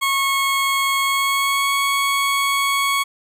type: tone with pitch glide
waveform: 20% pulse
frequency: 1095 to 1110.3 Hz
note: C#6 to C#6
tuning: -22 to +2 cents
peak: -12 dBFS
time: 0.01-3.04 s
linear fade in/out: 20 ms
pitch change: +24 cents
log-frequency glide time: 1.02-1.73 s
effects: none